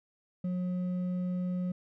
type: tone with hard clipping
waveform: sine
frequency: 180.6 Hz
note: F#3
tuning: 42 cents flat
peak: -31 dBFS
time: 0.44-1.72 s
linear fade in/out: 5 ms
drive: 4 dB
effects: none